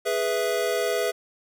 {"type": "chord", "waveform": "square", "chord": "E major", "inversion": "first", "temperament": "equal", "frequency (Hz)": [415.3, 493.9, 659.3], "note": ["G#4", "B4", "E5"], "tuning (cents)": [0, 0, 0], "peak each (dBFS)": -28, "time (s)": [0.05, 1.12], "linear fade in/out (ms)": 20, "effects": []}